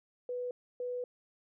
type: tone bursts at uneven times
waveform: sine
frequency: 493.9 Hz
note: B4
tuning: in tune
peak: -34 dBFS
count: 2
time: 0.29-0.51 / 0.8-1.04 s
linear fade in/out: 2 ms
effects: none